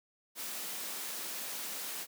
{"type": "high-pass noise", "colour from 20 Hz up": "white", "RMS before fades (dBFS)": -40, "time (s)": [0.35, 2.07], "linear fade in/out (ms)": 50, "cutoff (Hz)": 180, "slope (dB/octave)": 48, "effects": []}